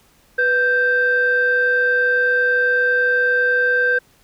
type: tone pair together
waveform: sine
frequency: 493.9 / 1568 Hz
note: B4 / G6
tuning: 0 / 0 cents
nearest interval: octave + minor sixth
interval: 2000 cents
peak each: -19 / -14 dBFS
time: 0.38-3.99 s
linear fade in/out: 10 ms
effects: tanh soft clip ceiling -8 dBFS + pink hiss -55 dBFS RMS until 4.23 s